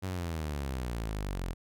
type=exponential sweep; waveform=sawtooth; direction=down; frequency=96.9 to 42.04 Hz; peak=-29 dBFS; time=0.02-1.54 s; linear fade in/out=20 ms; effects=none